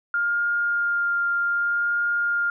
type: tone with vibrato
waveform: sine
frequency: 1406 Hz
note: F6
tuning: 11 cents sharp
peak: -20 dBFS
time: 0.14-2.5 s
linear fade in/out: 2 ms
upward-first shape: sine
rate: 0.65 Hz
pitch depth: 10 cents each way
effects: none